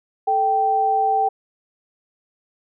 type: tone pair together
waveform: sine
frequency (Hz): 437.7 / 779.9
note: A4 / G5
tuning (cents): -9 / -9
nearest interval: minor seventh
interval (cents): 1000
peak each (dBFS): -25 / -16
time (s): 0.27-1.29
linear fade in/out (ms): 10
effects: none